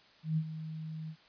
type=tone with ADSR envelope; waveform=sine; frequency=158 Hz; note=D#3; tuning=27 cents sharp; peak=-26 dBFS; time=0.23-1.16 s; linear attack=140 ms; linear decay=65 ms; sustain=-12 dB; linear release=68 ms; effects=white hiss -61 dBFS RMS until 1.28 s + resampled to 11025 Hz